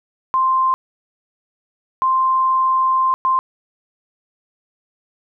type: tone bursts at uneven times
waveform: sine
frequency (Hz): 1046.5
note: C6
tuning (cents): 0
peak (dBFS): -13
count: 3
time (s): 0.34-0.74 / 2.02-3.14 / 3.25-3.39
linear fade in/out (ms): 0
effects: none